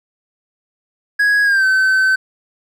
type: tone with pitch glide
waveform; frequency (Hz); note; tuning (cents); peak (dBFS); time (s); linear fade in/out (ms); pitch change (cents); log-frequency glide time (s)
triangle; 1661.2 to 1532.2; G#6 to G6; 0 to -40; -9; 1.19-2.16; 10; -140; 1.44-1.65
effects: none